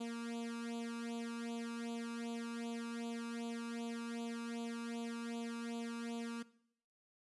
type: tone with flanger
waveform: sawtooth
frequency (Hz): 233.1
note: A#3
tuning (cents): 0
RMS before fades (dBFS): -43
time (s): 0-6.43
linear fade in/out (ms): 10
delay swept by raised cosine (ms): 0.27 to 0.79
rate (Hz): 2.6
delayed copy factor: +0.9
effects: noise-tail reverb RT60 0.7 s tail -19 dB re dry + resampled to 24000 Hz